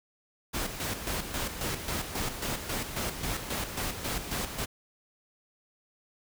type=noise with tremolo; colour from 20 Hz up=pink; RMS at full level=-32 dBFS; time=0.53-4.66 s; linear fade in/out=20 ms; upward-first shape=square; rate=3.7 Hz; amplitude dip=55%; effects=none